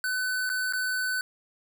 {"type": "tone with dropouts", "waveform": "square", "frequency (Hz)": 1507, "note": "F#6", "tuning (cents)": 31, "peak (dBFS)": -27, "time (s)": [0.04, 1.21], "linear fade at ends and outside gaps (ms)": 1, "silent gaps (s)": [[0.493, 0.499], [0.725, 0.734]], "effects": []}